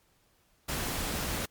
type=noise; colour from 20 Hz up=pink; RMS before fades=-33 dBFS; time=0.68-1.46 s; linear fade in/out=10 ms; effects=pink hiss -68 dBFS RMS until 1.5 s + MP3 96 kbps